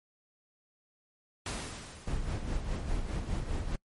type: noise with exponential decay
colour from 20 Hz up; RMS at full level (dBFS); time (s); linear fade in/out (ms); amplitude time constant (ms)
pink; -35; 1.46-2.89; 2; 310
type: noise with tremolo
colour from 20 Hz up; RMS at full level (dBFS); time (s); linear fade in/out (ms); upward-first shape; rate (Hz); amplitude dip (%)
brown; -31; 2.07-3.76; 5; sine; 4.9; 50
effects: noise-tail reverb RT60 0.1 s tail -25 dB re dry + MP3 48 kbps